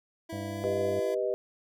25% pulse tone with pitch glide, 328.4 to 336.9 Hz, E4 to E4, -6 to +38 cents, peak -34 dBFS, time 0.29-1.15 s, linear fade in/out 10 ms, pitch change +44 cents, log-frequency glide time 0.42-0.72 s
harmonic tone, 99.9 Hz, G2, 33 cents sharp, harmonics 1 / 2 / 3 / 5 / 6 / 7, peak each -38 / -41 / -43 / -45 / -46 / -46 dBFS, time 0.32-1 s, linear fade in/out 10 ms
sine chord, G augmented, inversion none, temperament equal, 392 / 493.9 / 622.3 Hz, G4 / B4 / D#5, 0 / 0 / 0 cents, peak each -31 dBFS, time 0.64-1.34 s, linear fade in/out 0 ms
effects none

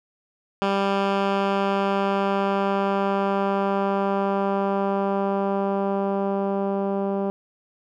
10% pulse tone with low-pass filter sweep, 197.2 Hz, G3, 11 cents sharp, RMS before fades -23 dBFS, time 0.62-7.3 s, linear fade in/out 0 ms, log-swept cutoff 3200 to 590 Hz, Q 0.74, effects none

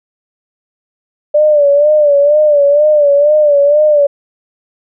sine tone with vibrato, 587.3 Hz, D5, in tune, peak -5 dBFS, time 1.34-4.07 s, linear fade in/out 10 ms, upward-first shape sine, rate 2.1 Hz, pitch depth 68 cents each way, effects none

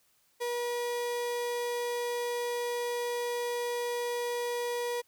35% pulse tone, 481.6 Hz, B4, 44 cents flat, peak -29 dBFS, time 0.4-5.02 s, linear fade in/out 20 ms, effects white hiss -69 dBFS RMS until 5.07 s

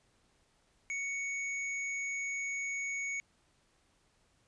square tone, 2226 Hz, C#7, 7 cents sharp, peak -35 dBFS, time 0.9-3.2 s, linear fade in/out 0 ms, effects pink hiss -71 dBFS RMS until 4.47 s + resampled to 22050 Hz

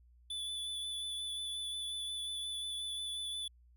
square tone with vibrato, 3472 Hz, A7, 24 cents flat, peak -38 dBFS, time 0.3-3.48 s, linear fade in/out 5 ms, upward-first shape triangle, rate 5.6 Hz, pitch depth 18 cents each way, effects added 60 Hz sine -60 dBFS peak until 3.76 s

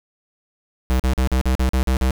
square tone bursts, 64.3 Hz, C2, 30 cents flat, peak -16 dBFS, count 9, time 0.9-2.108 s, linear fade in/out 0 ms, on 96 ms, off 43 ms, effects none

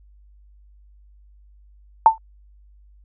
sine tone with exponential decay, 890 Hz, A5, 20 cents sharp, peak -3 dBFS, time 2.06-2.18 s, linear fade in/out 1 ms, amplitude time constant 25 ms, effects added 50 Hz sine -48 dBFS peak until 3.04 s

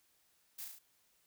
blue noise with echo, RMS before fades -45 dBFS, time 0.58-0.65 s, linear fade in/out 10 ms, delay 35 ms, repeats 4, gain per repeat -3 dB, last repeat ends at 0.79 s, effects white hiss -73 dBFS RMS until 1.26 s

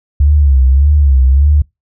sine tone with vibrato, 69.3 Hz, C#2, in tune, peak -5 dBFS, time 0.2-1.62 s, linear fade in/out 5 ms, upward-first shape sine, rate 1.7 Hz, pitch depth 120 cents each way, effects noise-tail reverb RT60 0.2 s tail -26 dB re dry

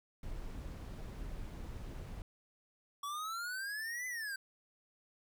brown noise, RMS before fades -44 dBFS, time 0.23-2.22 s, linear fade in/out 2 ms
square exponential two-way sweep, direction up then down, 1126 to 2033 to 1545 Hz, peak -39 dBFS, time 3.03-4.36 s, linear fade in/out 5 ms, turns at 4.07 s
effects none

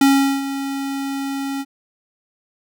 square tone with ADSR envelope, 274.7 Hz, C#4, 16 cents flat, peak -10 dBFS, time 0.01-1.65 s, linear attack 4 ms, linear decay 400 ms, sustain -13 dB, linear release 45 ms, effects none

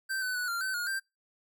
square tone with pitch steps, 1558 / 1506 / 1476 / 1387 / 1532 / 1434 / 1572 Hz, G6 / F#6 / F#6 / F6 / G6 / F6 / G6, -11 / +30 / -5 / -12 / -40 / +45 / +4 cents, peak -31 dBFS, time 0.09-1 s, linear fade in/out 20 ms, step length 130 ms, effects noise-tail reverb RT60 0.2 s tail -24 dB re dry

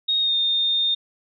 sine tone with pitch glide, 3733 to 3650 Hz, A#7 to A#7, +2 to -37 cents, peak -18 dBFS, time 0.08-0.95 s, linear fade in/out 10 ms, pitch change -39 cents, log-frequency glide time 0.2-0.35 s, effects none

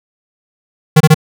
square tone bursts, 155.56 Hz, D#3, in tune, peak -3 dBFS, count 3, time 0.96-1.145 s, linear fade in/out 10 ms, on 45 ms, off 25 ms, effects none

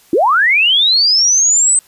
sine linear sweep, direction up, 286.4 to 8240 Hz, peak -8 dBFS, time 0.13-1.79 s, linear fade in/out 2 ms, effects white hiss -48 dBFS RMS until 1.87 s + resampled to 32000 Hz

